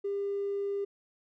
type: tone with tanh clipping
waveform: triangle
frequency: 400.4 Hz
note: G4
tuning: 37 cents sharp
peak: -29 dBFS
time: 0.04-0.85 s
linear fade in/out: 10 ms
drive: 1 dB
effects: none